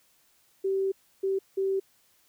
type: tone bursts at uneven times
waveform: sine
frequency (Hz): 386.7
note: G4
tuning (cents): -24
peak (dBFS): -24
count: 3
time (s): 0.64-0.92 / 1.23-1.39 / 1.57-1.8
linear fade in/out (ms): 10
effects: white hiss -65 dBFS RMS until 2.28 s